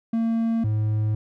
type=tone pair in turn; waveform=triangle; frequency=227.7 / 107.46 Hz; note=A#3 / A2; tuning=-40 / -40 cents; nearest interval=octave + minor second; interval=1300 cents; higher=first; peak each=-18 dBFS; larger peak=neither; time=0.13-0.64 / 0.64-1.15 s; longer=neither; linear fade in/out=5 ms; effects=none